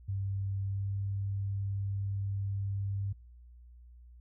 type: tone with pitch glide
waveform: sine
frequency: 98 to 99.02 Hz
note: G2 to G2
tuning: 0 to +18 cents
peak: -31 dBFS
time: 0.08-3.13 s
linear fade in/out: 10 ms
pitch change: +18 cents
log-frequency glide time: 0.61-0.92 s
effects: noise-tail reverb RT60 0.4 s tail -26 dB re dry + added 60 Hz sine -51 dBFS peak until 4.2 s